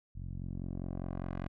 10% pulse tone with low-pass filter sweep, 44.94 Hz, F#1, 50 cents flat, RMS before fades -39 dBFS, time 0.15-1.48 s, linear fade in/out 10 ms, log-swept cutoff 100 to 2200 Hz, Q 0.79, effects none

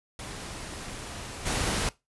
pink noise with level steps, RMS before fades -39 / -28 dBFS, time 0.19-1.89 s, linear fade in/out 2 ms, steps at 1.45 s, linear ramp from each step 20 ms, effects noise-tail reverb RT60 0.2 s tail -19 dB re dry + resampled to 24000 Hz

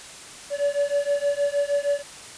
triangle beating tone pair, 569 / 575.4 Hz, C#5 / D5, +45 / -36 cents, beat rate 6.4 Hz, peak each -22 dBFS, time 0.5-2.03 s, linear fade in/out 50 ms, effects white hiss -41 dBFS RMS until 2.37 s + resampled to 22050 Hz

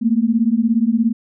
sine beating tone pair, 220 / 237 Hz, A3 / A#3, 0 / +29 cents, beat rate 17 Hz, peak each -16 dBFS, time 0.01-1.13 s, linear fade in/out 20 ms, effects none

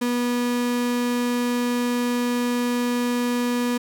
35% pulse tone, 243.2 Hz, B3, 26 cents flat, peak -19 dBFS, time 0.01-3.78 s, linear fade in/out 10 ms, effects none

